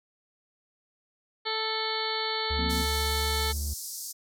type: harmonic tone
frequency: 440 Hz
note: A4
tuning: in tune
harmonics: 1 / 2 / 3 / 4 / 5 / 7 / 8 / 9 / 10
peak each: -35 / -35 / -37 / -39 / -37 / -39 / -38 / -37 / -34 dBFS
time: 1.45-3.53 s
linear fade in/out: 20 ms
type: tone with vibrato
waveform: triangle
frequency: 72.6 Hz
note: D2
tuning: 19 cents flat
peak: -27 dBFS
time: 2.5-3.74 s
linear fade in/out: 10 ms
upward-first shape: sine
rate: 18 Hz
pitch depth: 27 cents each way
type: chord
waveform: sine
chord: F suspended fourth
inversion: none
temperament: equal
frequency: 174.61 / 233.1 / 261.6 Hz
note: F3 / Bb3 / C4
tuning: 0 / 0 / 0 cents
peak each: -35 dBFS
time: 2.56-2.86 s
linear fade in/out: 50 ms
type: band-pass noise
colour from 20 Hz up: pink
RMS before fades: -38 dBFS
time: 2.69-4.13 s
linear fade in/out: 20 ms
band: 4800 to 15000 Hz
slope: 48 dB/octave
effects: none